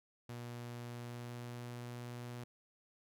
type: tone with pitch glide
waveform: sawtooth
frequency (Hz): 120 to 121.18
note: B2 to B2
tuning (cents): -49 to -32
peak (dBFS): -40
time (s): 0.29-2.44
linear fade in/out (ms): 5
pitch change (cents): +17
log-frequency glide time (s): 0.87-1.95
effects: none